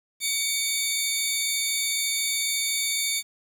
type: tone pair together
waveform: 15% pulse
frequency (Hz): 2257 / 3612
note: C#7 / A7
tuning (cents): +31 / +45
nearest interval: minor sixth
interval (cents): 814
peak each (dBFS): -20 / -20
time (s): 0.2-3.23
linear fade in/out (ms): 50
effects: 9-bit